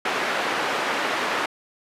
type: band-pass noise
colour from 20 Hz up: white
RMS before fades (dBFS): -25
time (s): 0.05-1.46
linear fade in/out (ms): 5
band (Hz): 310 to 1800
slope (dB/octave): 12
effects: resampled to 32000 Hz